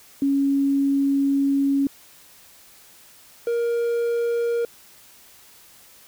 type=tone pair in turn; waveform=sine / triangle; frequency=277.2 / 470.1 Hz; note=C#4 / A#4; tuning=0 / +15 cents; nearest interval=major sixth; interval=915 cents; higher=second; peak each=-17 / -18 dBFS; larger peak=first; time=0.22-1.87 / 3.47-4.65 s; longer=first; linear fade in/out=2 ms; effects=white hiss -50 dBFS RMS until 6.07 s